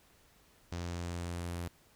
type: tone with low-pass filter sweep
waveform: sawtooth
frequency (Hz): 86.6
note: F2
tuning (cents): -14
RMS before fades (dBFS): -39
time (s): 0.72-1.68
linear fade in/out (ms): 0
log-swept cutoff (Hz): 6000 to 12000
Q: 1.8
effects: pink hiss -65 dBFS RMS until 1.95 s